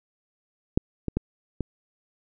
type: clicks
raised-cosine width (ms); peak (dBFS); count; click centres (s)
3; -6 / -14 / -11 / -14; 4; 0.775 / 1.083 / 1.17 / 1.607
effects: none